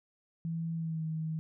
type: tone with pitch glide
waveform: sine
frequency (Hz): 164.81 to 158.83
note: E3 to D#3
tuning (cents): 0 to +36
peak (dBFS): -32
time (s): 0.45-1.39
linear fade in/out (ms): 0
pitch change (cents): -64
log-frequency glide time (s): 0.75-1.04
effects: none